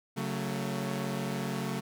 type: chord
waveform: sawtooth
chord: F# minor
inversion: second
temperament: equal with one note detuned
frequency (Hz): 138.59 / 185 / 223.5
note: C#3 / F#3 / A3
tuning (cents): 0 / 0 / +27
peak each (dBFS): -32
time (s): 0.16-1.81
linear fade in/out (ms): 20
effects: none